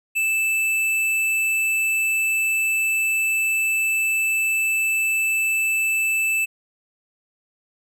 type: tone with hard clipping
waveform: sine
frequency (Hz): 2637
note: E7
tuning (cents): 0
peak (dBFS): -20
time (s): 0.15-6.46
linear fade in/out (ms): 20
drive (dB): 12
effects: none